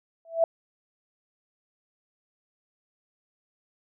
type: tone with exponential growth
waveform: sine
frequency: 661 Hz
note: E5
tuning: 5 cents sharp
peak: -14 dBFS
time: 0.25-0.44 s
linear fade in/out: 2 ms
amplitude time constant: 41 ms
effects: none